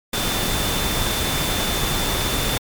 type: tone in noise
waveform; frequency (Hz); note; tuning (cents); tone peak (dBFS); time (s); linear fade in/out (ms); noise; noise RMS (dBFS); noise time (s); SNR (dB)
sine; 3543; A7; +11; -28; 0.13-2.58; 5; pink; -22; 0.13-2.58; -9
effects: MP3 96 kbps